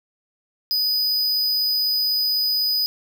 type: tone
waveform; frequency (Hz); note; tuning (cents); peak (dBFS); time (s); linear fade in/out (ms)
square; 4978; D#8; 0; -19; 0.71-2.86; 0
effects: none